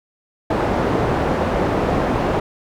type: low-pass noise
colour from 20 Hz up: white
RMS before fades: -19 dBFS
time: 0.5-2.4 s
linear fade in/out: 5 ms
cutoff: 690 Hz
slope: 12 dB/octave
effects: none